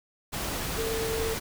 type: tone in noise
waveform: sine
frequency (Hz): 448.7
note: A4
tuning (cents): +34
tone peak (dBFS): -29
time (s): 0.77-1.35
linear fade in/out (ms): 20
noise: pink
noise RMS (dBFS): -32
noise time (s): 0.32-1.4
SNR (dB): 0
effects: none